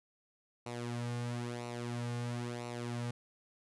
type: tone with flanger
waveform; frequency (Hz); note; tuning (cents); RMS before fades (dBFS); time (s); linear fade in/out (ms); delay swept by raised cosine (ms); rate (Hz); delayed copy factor
sawtooth; 120.1; B2; -48; -39; 0.66-3.11; 5; 0.6 to 3.1; 1; -0.65
effects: resampled to 24000 Hz